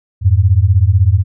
sine beating tone pair, 87 / 103 Hz, F2 / G#2, -6 / -14 cents, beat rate 16 Hz, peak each -10 dBFS, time 0.21-1.24 s, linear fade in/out 50 ms, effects none

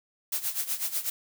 blue noise with tremolo, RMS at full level -28 dBFS, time 0.32-1.1 s, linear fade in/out 5 ms, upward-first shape sine, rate 8.1 Hz, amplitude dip 80%, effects none

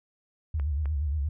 sine tone with vibrato, 73.42 Hz, D2, in tune, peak -25 dBFS, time 0.54-1.29 s, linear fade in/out 5 ms, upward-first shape sine, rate 8.5 Hz, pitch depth 130 cents each way
clicks, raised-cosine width 0.5 ms, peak -29 dBFS, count 2, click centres 0.598 / 0.857 s
effects none

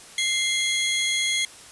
sawtooth tone pair together, 2093 / 3322 Hz, C7 / G#7, 0 / 0 cents, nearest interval minor sixth, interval 800 cents, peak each -21 dBFS, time 0.18-1.45 s, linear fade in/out 2 ms, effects white hiss -45 dBFS RMS until 1.71 s + resampled to 24000 Hz

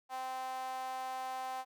sawtooth tone with high-pass filter, 259.4 Hz, C4, 15 cents flat, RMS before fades -40 dBFS, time 0.09-1.65 s, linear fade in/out 50 ms, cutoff 840 Hz, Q 8.5, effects none

